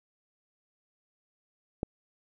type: click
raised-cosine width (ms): 2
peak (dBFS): -16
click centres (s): 1.831
effects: none